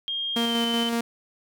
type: tone with pitch glide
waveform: sine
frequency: 3225 to 3062 Hz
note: G7 to G7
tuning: +48 to -41 cents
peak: -26 dBFS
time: 0.08-0.89 s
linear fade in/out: 0 ms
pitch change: -89 cents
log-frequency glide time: 0.36-0.62 s
type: tone with tremolo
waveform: sawtooth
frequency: 233.1 Hz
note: A#3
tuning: in tune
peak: -19 dBFS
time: 0.36-1.01 s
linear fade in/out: 5 ms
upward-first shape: square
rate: 5.3 Hz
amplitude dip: 25%
effects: none